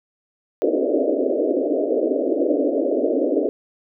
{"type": "band-pass noise", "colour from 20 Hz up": "pink", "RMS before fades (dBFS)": -20, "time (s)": [0.62, 3.49], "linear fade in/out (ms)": 0, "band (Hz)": [260, 640], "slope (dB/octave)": 96, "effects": []}